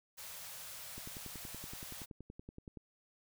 white band-stop noise, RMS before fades -48 dBFS, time 0.17-2.06 s, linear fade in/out 20 ms, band 190 to 470 Hz, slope 48 dB/octave
click train, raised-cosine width 3 ms, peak -35 dBFS, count 20, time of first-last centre 0.98-2.772 s, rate 10.6 Hz
effects none

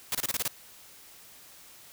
white noise bursts, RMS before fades -29 dBFS, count 7, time 0.12-0.479 s, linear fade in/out 2 ms, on 29 ms, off 26 ms, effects white hiss -52 dBFS RMS until 1.92 s

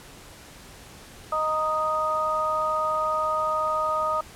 harmonic tone, 311.1 Hz, D#4, in tune, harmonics 2 / 3 / 4, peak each -28 / -31 / -24 dBFS, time 1.32-4.21 s, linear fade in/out 5 ms, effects pink hiss -46 dBFS RMS until 4.35 s + low-pass 12000 Hz 12 dB/octave

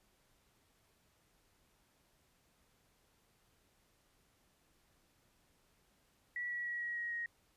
sine tone with pitch steps, 1942 / 1929.7 / 1917.5 / 1905.3 / 1893.3 / 1881.3 Hz, B6 / B6 / A#6 / A#6 / A#6 / A#6, -30 / -41 / +48 / +37 / +26 / +15 cents, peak -37 dBFS, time 6.36-7.26 s, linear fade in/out 2 ms, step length 150 ms, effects pink hiss -73 dBFS RMS until 7.56 s + resampled to 32000 Hz

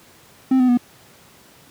triangle tone with pitch steps, 261.6 / 252.5 / 243.8 Hz, C4 / B3 / B3, 0 / +39 / -22 cents, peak -10 dBFS, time 0.51-0.774 s, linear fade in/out 5 ms, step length 88 ms, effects pink hiss -49 dBFS RMS until 1.7 s + high-pass 100 Hz 12 dB/octave

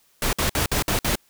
pink noise bursts, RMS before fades -22 dBFS, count 6, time 0.22-1.155 s, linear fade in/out 2 ms, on 110 ms, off 55 ms, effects white hiss -61 dBFS RMS until 1.29 s

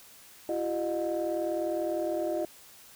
sine tone cluster, 338.9 / 378.7 / 612 / 722 Hz, E4 / F#4 / D#5 / F#5, +48 / +40 / -29 / -43 cents, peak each -31 / -36 / -30 / -38 dBFS, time 0.49-2.45 s, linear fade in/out 2 ms, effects tanh soft clip ceiling -21 dBFS + white hiss -53 dBFS RMS until 2.95 s

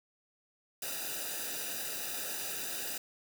white noise with comb filter, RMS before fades -38 dBFS, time 0.82-2.98 s, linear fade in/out 5 ms, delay 0.92 ms, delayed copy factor -0.9, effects none

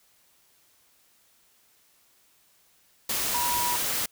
sine tone in noise, 967 Hz, B5, 37 cents flat, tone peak -27 dBFS, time 3.34-3.76 s, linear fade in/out 5 ms, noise white, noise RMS -28 dBFS, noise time 3.09-4.06 s, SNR -2 dB, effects white hiss -63 dBFS RMS until 4.11 s

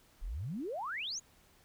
sine exponential sweep, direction up, 32.09 to 7040 Hz, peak -36 dBFS, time 0.21-1.2 s, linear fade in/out 20 ms, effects pink hiss -65 dBFS RMS until 1.64 s

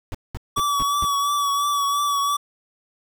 brown noise bursts, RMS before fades -28 dBFS, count 5, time 0.12-1.05 s, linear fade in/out 0 ms, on 26 ms, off 200 ms
square tone with vibrato, 1143 Hz, D6, 47 cents flat, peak -20 dBFS, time 0.56-2.37 s, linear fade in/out 10 ms, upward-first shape triangle, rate 2.9 Hz, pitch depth 36 cents each way
effects none

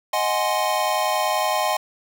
square chord, Ab dominant seventh, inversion second, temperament equal, 622.3 / 740 / 830.6 / 1046.5 Hz, Eb5 / Gb5 / Ab5 / C6, 0 / 0 / 0 / 0 cents, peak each -26 dBFS, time 0.13-1.77 s, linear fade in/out 5 ms, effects none

